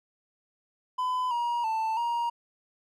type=tone with pitch steps; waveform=triangle; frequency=1008 / 951 / 886 / 943 Hz; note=B5 / A#5 / A5 / A#5; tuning=+35 / +34 / +12 / +20 cents; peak=-24 dBFS; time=0.98-2.3 s; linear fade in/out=10 ms; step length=330 ms; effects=none